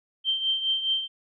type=tone with tremolo; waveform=sine; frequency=3135 Hz; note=G7; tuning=1 cent flat; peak=-20 dBFS; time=0.24-1.08 s; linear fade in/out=50 ms; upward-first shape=triangle; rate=4.8 Hz; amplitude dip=70%; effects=none